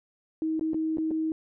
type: tone with dropouts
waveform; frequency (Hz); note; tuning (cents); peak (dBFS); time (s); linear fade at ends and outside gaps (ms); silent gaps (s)
sine; 317.5; D#4; +35; -25; 0.42-1.32; 1; 0.595-0.61 / 0.734-0.744 / 0.972-0.983 / 1.108-1.113
effects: none